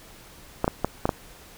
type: clicks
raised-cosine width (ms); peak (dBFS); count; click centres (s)
1; -7; 5; 0.644 / 0.679 / 0.846 / 1.055 / 1.092
effects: pink hiss -48 dBFS RMS until 1.57 s